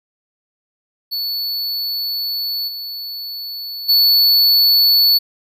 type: tone with level steps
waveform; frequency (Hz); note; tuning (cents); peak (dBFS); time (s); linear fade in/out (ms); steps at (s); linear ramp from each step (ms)
square; 4440; C#8; +2; -20 / -26 / -10; 1.11-5.19; 20; 2.67 / 3.88; 20
effects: none